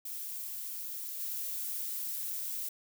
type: noise with level steps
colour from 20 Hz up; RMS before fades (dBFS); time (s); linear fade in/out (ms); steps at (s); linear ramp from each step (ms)
violet; -40 / -37; 0.05-2.69; 5; 1.19; 10
effects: none